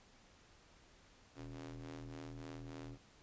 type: ring-modulated tone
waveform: sawtooth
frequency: 79.3 Hz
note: D#2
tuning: 33 cents sharp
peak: -40 dBFS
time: 1.35-2.98 s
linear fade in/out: 50 ms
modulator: 200 Hz
effects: pink hiss -65 dBFS RMS until 3.22 s + resampled to 16000 Hz